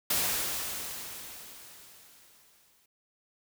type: noise with exponential decay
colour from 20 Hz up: white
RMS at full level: -27 dBFS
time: 0.1-2.86 s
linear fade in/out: 5 ms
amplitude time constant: 600 ms
effects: none